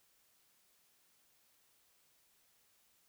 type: silence
effects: white hiss -72 dBFS RMS until 3.08 s